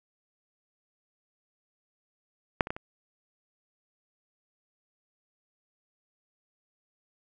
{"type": "clicks", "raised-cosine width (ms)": 0.5, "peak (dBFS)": [-6, -21, -16, -24], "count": 4, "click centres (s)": [2.608, 2.671, 2.705, 2.765], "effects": []}